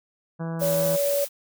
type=harmonic tone; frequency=164.81 Hz; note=E3; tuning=in tune; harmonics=1 / 2 / 3 / 4 / 5 / 6 / 7 / 8 / 9 / 10; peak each=-28 / -39 / -38 / -40 / -44 / -44 / -46 / -51 / -47 / -51 dBFS; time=0.39-0.97 s; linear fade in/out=20 ms
type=noise; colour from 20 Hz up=blue; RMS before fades=-30 dBFS; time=0.59-1.29 s; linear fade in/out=50 ms
type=tone; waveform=sine; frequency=568 Hz; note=C#5; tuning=42 cents sharp; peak=-21 dBFS; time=0.61-1.25 s; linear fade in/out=10 ms
effects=none